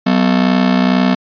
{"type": "ring-modulated tone", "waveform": "45% pulse", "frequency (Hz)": 220, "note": "A3", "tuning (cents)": 0, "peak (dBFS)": -7, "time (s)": [0.06, 1.15], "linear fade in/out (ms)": 10, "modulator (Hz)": 31.1, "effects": ["resampled to 11025 Hz"]}